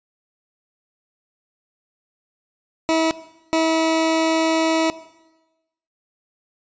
20% pulse tone bursts at uneven times, 322.9 Hz, E4, 36 cents flat, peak -11 dBFS, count 2, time 2.89-3.11 / 3.53-4.9 s, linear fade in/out 0 ms, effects noise-tail reverb RT60 1.0 s tail -17 dB re dry + resampled to 16000 Hz

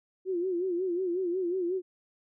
sine tone with vibrato, 360.5 Hz, F#4, 45 cents flat, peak -27 dBFS, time 0.25-1.82 s, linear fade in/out 50 ms, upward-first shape sine, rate 5.5 Hz, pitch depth 99 cents each way, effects none

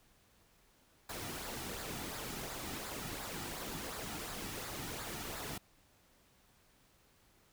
pink noise with flanger, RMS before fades -43 dBFS, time 1.09-5.58 s, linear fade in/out 5 ms, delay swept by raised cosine 0.33 to 1.93 ms, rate 2.8 Hz, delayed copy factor -0.5, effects pink hiss -68 dBFS RMS until 7.52 s

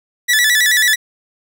sawtooth tone with vibrato, 1839 Hz, A#6, 24 cents flat, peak -7 dBFS, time 0.28-0.96 s, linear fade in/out 20 ms, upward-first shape square, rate 9.2 Hz, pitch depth 97 cents each way, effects none

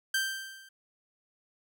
sawtooth tone with level ramp, 1568 Hz, G6, in tune, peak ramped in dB -21 to -49 dBFS, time 0.14-0.69 s, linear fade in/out 5 ms, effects none

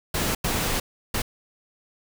pink noise bursts at uneven times, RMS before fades -25 dBFS, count 3, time 0.14-0.35 / 0.44-0.8 / 1.14-1.22 s, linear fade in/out 5 ms, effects none

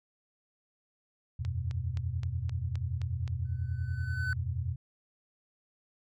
sine chord, E suspended second, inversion none, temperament just, 82.41 / 92.71 / 123.61 Hz, E2 / F#2 / B2, 0 / +4 / +2 cents, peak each -35 dBFS, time 1.39-4.76 s, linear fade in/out 10 ms
click train, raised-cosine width 0.2 ms, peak -28 dBFS, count 8, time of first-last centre 1.45-3.278 s, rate 3.83 Hz
triangle tone with exponential growth, 1509 Hz, F#6, 34 cents sharp, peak -28 dBFS, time 3.45-4.33 s, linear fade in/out 1 ms, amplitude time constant 190 ms
effects none

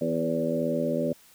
harmonic tone with a mistuned harmonic, 82.2 Hz, E2, 4 cents flat, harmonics 2 / 3 / 4 / 5 / 6 / 7, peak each -33 / -29 / -34 / -34 / -32 / -29 dBFS, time 0.01-1.13 s, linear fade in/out 5 ms, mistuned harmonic 6, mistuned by +22 cents, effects white hiss -56 dBFS RMS until 1.34 s

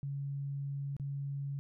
sine tone with dropouts, 140 Hz, C#3, 18 cents sharp, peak -35 dBFS, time 0.03-1.59 s, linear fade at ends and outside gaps 0 ms, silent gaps 0.966-0.998 s, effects none

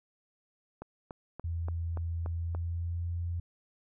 click train, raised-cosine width 1 ms, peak -27 dBFS, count 7, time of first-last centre 0.82-2.549 s, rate 3.47 Hz
sine tone with pitch glide, 83.8 to 85.91 Hz, E2 to F2, +29 to -28 cents, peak -31 dBFS, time 1.44-3.4 s, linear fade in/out 5 ms, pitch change +43 cents, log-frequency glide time 2.32-3.08 s
effects none

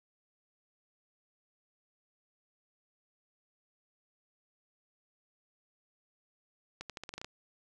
accelerating click train, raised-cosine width 0.2 ms, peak -24 dBFS, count 9, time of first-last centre 6.81-7.245 s, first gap 87 ms, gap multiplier 0.86, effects none

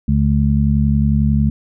harmonic tone, 71.1 Hz, C#2, 45 cents sharp, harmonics 1 / 2 / 3, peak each -16 / -16 / -16 dBFS, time 0.08-1.5 s, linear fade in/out 5 ms, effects none

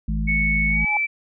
harmonic tone, 53.5 Hz, A1, 48 cents flat, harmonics 1 / 3 / 4, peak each -22 / -27 / -28 dBFS, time 0.08-0.85 s, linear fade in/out 5 ms
sine tone with pitch glide, 2213 to 2323 Hz, C#7 to D7, -3 to -20 cents, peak -19 dBFS, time 0.27-1.07 s, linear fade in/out 20 ms, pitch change +83 cents, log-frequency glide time 0.71-0.91 s
sine tone with exponential growth, 840 Hz, G#5, 19 cents sharp, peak -19 dBFS, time 0.67-0.97 s, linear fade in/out 2 ms, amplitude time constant 65 ms
effects none

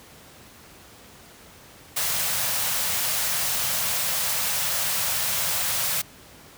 white band-stop noise, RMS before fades -25 dBFS, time 1.96-6.02 s, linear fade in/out 10 ms, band 200 to 490 Hz, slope 48 dB/octave, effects pink hiss -48 dBFS RMS until 6.57 s + high-pass 60 Hz 12 dB/octave

